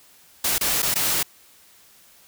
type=noise with dropouts; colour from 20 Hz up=white; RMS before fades=-22 dBFS; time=0.44-1.23 s; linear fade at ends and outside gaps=5 ms; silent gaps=0.582-0.609 / 0.821-0.827 / 0.942-0.956 s; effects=white hiss -53 dBFS RMS until 2.27 s